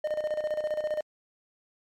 triangle tone with tremolo, 610 Hz, D#5, 34 cents flat, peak -23 dBFS, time 0.04-1.01 s, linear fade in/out 5 ms, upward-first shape square, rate 15 Hz, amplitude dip 65%, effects MP3 64 kbps

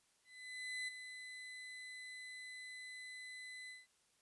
35% pulse tone with ADSR envelope, 2012 Hz, B6, 32 cents sharp, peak -38 dBFS, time 0.24-3.87 s, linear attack 640 ms, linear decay 11 ms, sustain -9 dB, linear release 180 ms, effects white hiss -75 dBFS RMS until 4.21 s + resampled to 24000 Hz

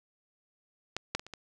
clicks, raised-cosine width 0.2 ms, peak -15 / -12 / -26 / -30 / -24 dBFS, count 5, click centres 0.966 / 1.15 / 1.195 / 1.266 / 1.337 s, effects none

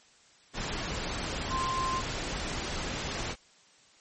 sine tone in noise, 1046.5 Hz, C6, in tune, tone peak -29 dBFS, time 1.49-2.03 s, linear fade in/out 50 ms, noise pink, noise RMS -34 dBFS, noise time 0.53-3.36 s, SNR +2 dB, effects white hiss -60 dBFS RMS until 4 s + MP3 32 kbps

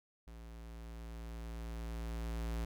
square tone with level ramp, 56.8 Hz, A#1, 44 cents flat, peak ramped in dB -50 to -36 dBFS, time 0.27-2.65 s, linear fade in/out 5 ms, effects none

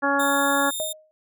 harmonic tone, 279.9 Hz, C#4, 17 cents sharp, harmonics 1 / 2 / 3 / 4 / 5 / 6, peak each -26 / -26 / -26 / -26 / -26 / -26 dBFS, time 0.02-0.71 s, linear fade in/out 20 ms
10% pulse tone, 3644 Hz, A#7, 40 cents flat, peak -20 dBFS, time 0.19-0.93 s, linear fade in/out 10 ms
sine tone with exponential decay, 622.3 Hz, D#5, in tune, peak -23 dBFS, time 0.8-1.11 s, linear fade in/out 0 ms, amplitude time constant 66 ms
effects none

